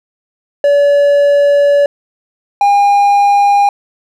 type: tone pair in turn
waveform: triangle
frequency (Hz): 572 / 808.9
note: D5 / G#5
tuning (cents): -46 / -46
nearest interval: tritone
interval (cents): 600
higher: second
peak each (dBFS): -4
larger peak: neither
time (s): 0.64-1.86 / 2.61-3.69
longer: first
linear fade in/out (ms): 2
effects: none